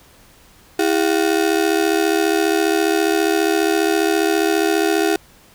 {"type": "ring-modulated tone", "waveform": "35% pulse", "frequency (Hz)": 365.4, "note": "F#4", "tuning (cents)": -22, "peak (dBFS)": -10, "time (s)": [0.79, 5.16], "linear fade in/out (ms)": 2, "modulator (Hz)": 37.4, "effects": ["pink hiss -49 dBFS RMS until 5.54 s"]}